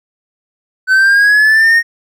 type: linear sweep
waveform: triangle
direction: up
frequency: 1511 to 1864.7 Hz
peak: -4 dBFS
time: 0.87-1.83 s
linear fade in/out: 50 ms
effects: none